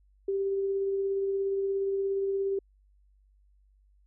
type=tone with tremolo; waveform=sine; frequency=392 Hz; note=G4; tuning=in tune; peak=-25 dBFS; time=0.28-2.59 s; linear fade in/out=5 ms; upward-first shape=triangle; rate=17 Hz; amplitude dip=25%; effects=added 49 Hz sine -60 dBFS peak until 4.06 s